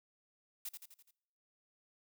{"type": "noise with echo", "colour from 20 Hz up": "blue", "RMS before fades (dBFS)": -42, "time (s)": [0.65, 0.69], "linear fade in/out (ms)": 5, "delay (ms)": 84, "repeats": 5, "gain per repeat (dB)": -5, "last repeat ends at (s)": 1.11, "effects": ["noise-tail reverb RT60 0.9 s tail -25 dB re dry"]}